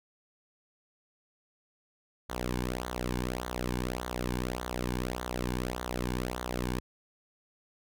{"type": "tone with flanger", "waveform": "sawtooth", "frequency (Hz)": 61.74, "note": "B1", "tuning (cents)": 0, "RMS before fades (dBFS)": -34, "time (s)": [2.29, 6.8], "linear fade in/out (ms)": 10, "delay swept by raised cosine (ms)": [0.38, 1.58], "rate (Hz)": 1.7, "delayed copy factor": -0.8, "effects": []}